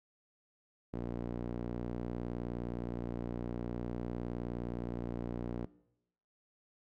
sawtooth tone with band-pass filter, 59.5 Hz, A#1, 36 cents sharp, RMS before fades -39 dBFS, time 0.93-5.66 s, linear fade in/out 10 ms, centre 300 Hz, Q 1, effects noise-tail reverb RT60 0.8 s tail -20 dB re dry

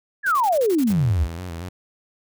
sine exponential sweep, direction down, 1751 to 61.74 Hz, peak -16 dBFS, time 0.23-1.28 s, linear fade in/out 50 ms
white noise bursts, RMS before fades -36 dBFS, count 8, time 0.26-0.927 s, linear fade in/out 5 ms, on 58 ms, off 29 ms
sawtooth tone with vibrato, 87 Hz, F2, 6 cents flat, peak -26 dBFS, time 0.9-1.69 s, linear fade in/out 5 ms, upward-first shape square, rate 4.2 Hz, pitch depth 75 cents each way
effects none

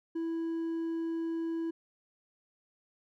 triangle tone with hard clipping, 329.6 Hz, E4, in tune, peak -32 dBFS, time 0.15-1.71 s, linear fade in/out 10 ms, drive 5 dB, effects none

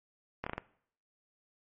slowing click train, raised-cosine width 0.5 ms, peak -20 dBFS, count 5, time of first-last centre 0.44-0.58 s, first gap 25 ms, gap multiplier 1.23, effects noise-tail reverb RT60 0.6 s tail -19 dB re dry + MP3 32 kbps

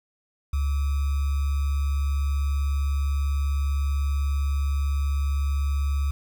sine tone with sample-and-hold, 70.3 Hz, C#2, 25 cents sharp, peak -21 dBFS, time 0.53-6.11 s, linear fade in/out 5 ms, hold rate 1225 Hz, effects none

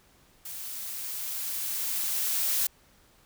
blue noise with level ramp, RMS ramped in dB -39 to -26 dBFS, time 0.45-2.67 s, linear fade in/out 5 ms, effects pink hiss -61 dBFS RMS until 3.25 s

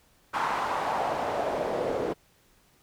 pink noise with band-pass filter sweep, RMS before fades -29 dBFS, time 0.33-2.14 s, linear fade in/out 20 ms, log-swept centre 1100 to 450 Hz, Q 2.5, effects pink hiss -63 dBFS RMS until 2.82 s

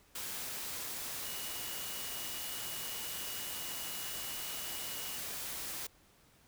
sine tone in noise, 2909 Hz, F#7, 30 cents flat, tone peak -48 dBFS, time 1.25-5.18 s, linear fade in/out 5 ms, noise white, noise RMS -41 dBFS, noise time 0.15-5.87 s, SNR -10 dB, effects pink hiss -65 dBFS RMS until 6.47 s

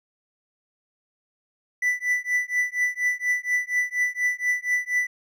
triangle tone with tremolo, 1981 Hz, B6, 5 cents sharp, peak -16 dBFS, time 1.82-5.07 s, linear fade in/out 5 ms, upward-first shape triangle, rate 4.2 Hz, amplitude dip 100%, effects none

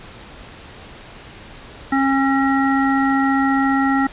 harmonic tone, 271.5 Hz, C#4, 36 cents flat, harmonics 1 / 3 / 5 / 7, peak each -16 / -21 / -23 / -24 dBFS, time 1.92-4.07 s, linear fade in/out 5 ms, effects pink hiss -39 dBFS RMS until 4.12 s + resampled to 8000 Hz

